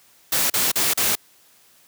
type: noise bursts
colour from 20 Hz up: white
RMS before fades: -20 dBFS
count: 4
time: 0.32-1.154 s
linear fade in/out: 5 ms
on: 180 ms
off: 38 ms
effects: white hiss -55 dBFS RMS until 1.87 s + high-pass 80 Hz 12 dB/octave